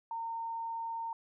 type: tone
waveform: sine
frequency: 915 Hz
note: A#5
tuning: 32 cents flat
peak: -35 dBFS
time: 0.11-1.13 s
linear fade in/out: 2 ms
effects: none